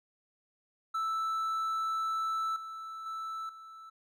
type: tone with level steps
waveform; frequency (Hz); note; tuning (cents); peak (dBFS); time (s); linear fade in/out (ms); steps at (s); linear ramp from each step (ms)
triangle; 1318.5; E6; 0; -28 / -38 / -34 / -45; 0.94-3.9; 10; 2.56 / 3.06 / 3.49; 2
effects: none